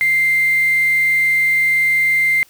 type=tone with quantisation; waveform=sine; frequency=2093 Hz; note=C7; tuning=in tune; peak=-12 dBFS; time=0.01-2.43 s; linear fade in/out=0 ms; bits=5; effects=white hiss -51 dBFS RMS until 2.49 s